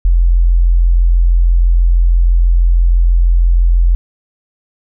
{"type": "tone", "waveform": "sine", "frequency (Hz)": 43.08, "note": "F1", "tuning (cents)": -23, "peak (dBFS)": -6, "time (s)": [0.05, 3.95], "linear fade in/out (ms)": 0, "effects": []}